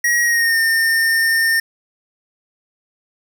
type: tone with pitch glide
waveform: square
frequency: 1900 to 1815.2 Hz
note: A#6 to A#6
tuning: +33 to -47 cents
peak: -14 dBFS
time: 0.04-1.6 s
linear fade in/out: 5 ms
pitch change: -80 cents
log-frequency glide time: 0.23-0.59 s
effects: none